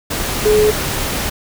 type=tone in noise; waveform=sine; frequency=424.7 Hz; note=G#4; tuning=39 cents sharp; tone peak=-9 dBFS; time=0.45-0.71 s; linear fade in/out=10 ms; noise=pink; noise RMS=-20 dBFS; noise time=0.1-1.3 s; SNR=+8 dB; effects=none